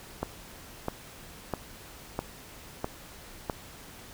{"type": "click train", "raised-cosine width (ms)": 1, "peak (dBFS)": -15, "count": 6, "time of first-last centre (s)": [0.23, 3.498], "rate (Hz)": 1.53, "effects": ["pink hiss -48 dBFS RMS until 4.13 s"]}